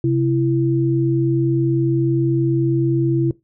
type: tone pair together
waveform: sine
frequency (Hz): 132.47 / 333.8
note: C3 / E4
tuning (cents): +22 / +22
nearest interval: octave + major third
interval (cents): 1600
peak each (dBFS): -17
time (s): 0.04-3.31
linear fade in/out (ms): 2
effects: noise-tail reverb RT60 0.2 s tail -20 dB re dry